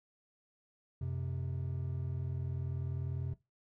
triangle tone pair together, 90.9 / 131.18 Hz, F#2 / C3, -30 / +5 cents, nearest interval tritone, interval 635 cents, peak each -36 / -35 dBFS, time 1.01-3.34 s, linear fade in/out 5 ms, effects noise-tail reverb RT60 0.2 s tail -17 dB re dry

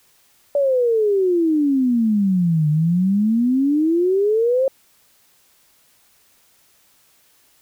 sine exponential two-way sweep, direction down then up, 580 to 148.6 to 543 Hz, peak -14 dBFS, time 0.55-4.68 s, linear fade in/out 2 ms, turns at 2.69 s, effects white hiss -57 dBFS RMS until 7.61 s

